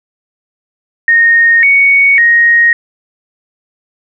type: tone with pitch steps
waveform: sine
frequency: 1851 / 2229 / 1872 Hz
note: A#6 / C#7 / A#6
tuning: -13 / +9 / +7 cents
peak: -4 dBFS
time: 1.08-2.73 s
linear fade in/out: 2 ms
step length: 550 ms
effects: none